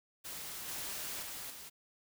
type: noise with level steps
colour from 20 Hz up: white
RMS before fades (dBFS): -44 / -41 / -44 / -49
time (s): 0.24-1.7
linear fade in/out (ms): 20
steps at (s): 0.68 / 1.22 / 1.5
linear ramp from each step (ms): 5
effects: none